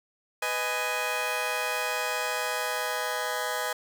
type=chord; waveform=15% pulse; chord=G# minor; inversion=first; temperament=just; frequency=498.4 / 623 / 830.6 Hz; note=B4 / D#5 / G#5; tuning=+16 / +2 / 0 cents; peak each=-26 dBFS; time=0.42-3.73 s; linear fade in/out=5 ms; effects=none